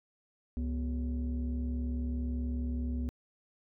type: tone pair together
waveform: sine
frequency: 68.39 / 243.7 Hz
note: C#2 / B3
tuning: -23 / -23 cents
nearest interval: octave + minor seventh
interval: 2200 cents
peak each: -30 / -34 dBFS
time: 0.57-3.09 s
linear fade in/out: 0 ms
effects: tanh soft clip ceiling -28 dBFS